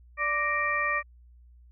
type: harmonic tone with a mistuned harmonic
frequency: 588 Hz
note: D5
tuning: 2 cents sharp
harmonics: 1 / 2 / 3 / 4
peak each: -36 / -29 / -28 / -31 dBFS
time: 0.17-1.03 s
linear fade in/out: 50 ms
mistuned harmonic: 3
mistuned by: +93 cents
effects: added 60 Hz sine -51 dBFS peak until 1.71 s